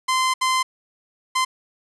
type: tone bursts at uneven times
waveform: sawtooth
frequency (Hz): 1036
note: C6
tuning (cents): -17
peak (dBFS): -14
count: 3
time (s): 0.08-0.34 / 0.41-0.63 / 1.35-1.45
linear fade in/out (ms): 10
effects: resampled to 24000 Hz + 8-bit